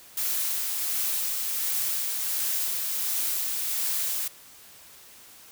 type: noise with tremolo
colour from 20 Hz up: blue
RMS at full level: -27 dBFS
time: 0.17-4.28 s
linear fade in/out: 5 ms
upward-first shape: sine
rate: 1.4 Hz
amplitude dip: 25%
effects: white hiss -50 dBFS RMS until 5.51 s